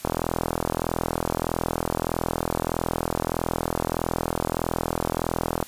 click train, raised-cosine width 1 ms, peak -9 dBFS, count 233, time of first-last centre 0.05-5.627 s, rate 41.6 Hz, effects white hiss -44 dBFS RMS until 5.67 s + resampled to 32000 Hz

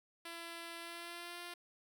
5% pulse tone with pitch glide, 336.7 to 348.8 Hz, E4 to F4, +37 to -2 cents, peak -34 dBFS, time 0.25-1.54 s, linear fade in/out 5 ms, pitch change +61 cents, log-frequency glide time 0.77-1.4 s, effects none

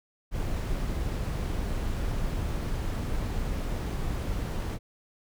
brown noise, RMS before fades -30 dBFS, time 0.31-4.79 s, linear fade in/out 50 ms, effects none

